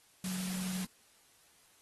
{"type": "tone in noise", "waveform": "sine", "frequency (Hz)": 185, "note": "F#3", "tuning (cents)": 0, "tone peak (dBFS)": -36, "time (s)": [0.24, 0.85], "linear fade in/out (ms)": 2, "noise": "white", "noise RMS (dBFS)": -42, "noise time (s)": [0.24, 0.85], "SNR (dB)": 3, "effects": ["white hiss -65 dBFS RMS until 1.81 s", "AAC 32 kbps"]}